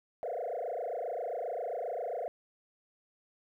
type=tone with frequency modulation; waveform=sine; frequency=587.3 Hz; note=D5; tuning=in tune; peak=-32 dBFS; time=0.23-2.28 s; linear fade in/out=0 ms; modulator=27.5 Hz; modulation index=4.7; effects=tanh soft clip ceiling -30 dBFS + 12-bit